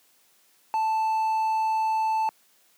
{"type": "tone", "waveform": "triangle", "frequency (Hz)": 880, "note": "A5", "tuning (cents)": 0, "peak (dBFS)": -20, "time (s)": [0.74, 2.29], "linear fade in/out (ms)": 0, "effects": ["white hiss -62 dBFS RMS until 2.77 s", "high-pass 200 Hz 12 dB/octave"]}